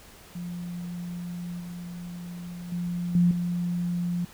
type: tone with level steps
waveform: sine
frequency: 175.1 Hz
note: F3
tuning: 5 cents sharp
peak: -32 / -35 / -27 / -17 / -25 dBFS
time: 0.35-4.25 s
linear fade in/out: 5 ms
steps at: 1.6 / 2.72 / 3.15 / 3.31 s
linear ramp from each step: 2 ms
effects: pink hiss -50 dBFS RMS until 4.33 s